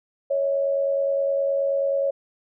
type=tone pair together; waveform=sine; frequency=554.4 / 643.9 Hz; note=C#5 / E5; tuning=0 / -41 cents; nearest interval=minor third; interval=259 cents; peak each=-20 / -30 dBFS; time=0.3-2.11 s; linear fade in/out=10 ms; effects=none